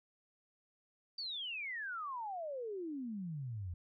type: exponential sweep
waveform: sine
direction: down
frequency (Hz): 4683 to 82.41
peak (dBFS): -39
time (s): 1.18-3.74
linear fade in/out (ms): 5
effects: none